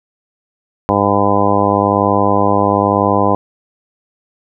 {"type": "harmonic tone", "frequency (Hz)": 101, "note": "G#2", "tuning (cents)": -48, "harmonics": [1, 2, 3, 4, 5, 6, 7, 8, 9, 10], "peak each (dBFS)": [-21, -19, -19, -21, -18, -20, -20, -19, -22, -17], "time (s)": [0.89, 3.35], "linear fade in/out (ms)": 0, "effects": []}